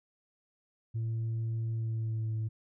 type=tone with pitch glide; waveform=sine; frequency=113.3 to 110.2 Hz; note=A#2 to A2; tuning=-49 to +3 cents; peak=-28 dBFS; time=0.94-2.49 s; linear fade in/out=20 ms; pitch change=-48 cents; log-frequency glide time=1.73-2.36 s; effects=tanh soft clip ceiling -29 dBFS